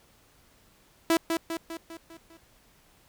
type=tone with echo; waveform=sawtooth; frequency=329.6 Hz; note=E4; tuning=in tune; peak=-16 dBFS; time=1.1-1.17 s; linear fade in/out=2 ms; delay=200 ms; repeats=6; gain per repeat=-5 dB; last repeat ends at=2.37 s; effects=pink hiss -61 dBFS RMS until 3.08 s